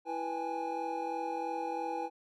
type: tone cluster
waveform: triangle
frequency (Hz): 332 / 490.6 / 808 / 851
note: E4 / B4 / G#5 / G#5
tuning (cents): +12 / -12 / -48 / +42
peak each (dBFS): -39 / -38 / -35 / -38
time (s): 0.05-2.1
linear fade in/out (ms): 50
effects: none